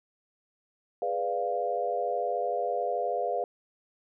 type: chord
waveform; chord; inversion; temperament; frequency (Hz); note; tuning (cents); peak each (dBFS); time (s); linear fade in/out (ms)
sine; G# diminished seventh; none; equal; 415.3 / 493.9 / 587.3 / 698.5; G#4 / B4 / D5 / F5; 0 / 0 / 0 / 0; -35 / -32 / -34 / -30; 1.02-3.44; 2
effects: none